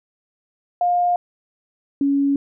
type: tone pair in turn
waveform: sine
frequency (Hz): 708 / 279.7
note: F5 / C#4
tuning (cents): +23 / +16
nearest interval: octave + major third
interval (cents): 1607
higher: first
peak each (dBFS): -15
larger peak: neither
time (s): 0.81-1.16 / 2.01-2.36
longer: neither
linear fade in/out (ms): 2
effects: none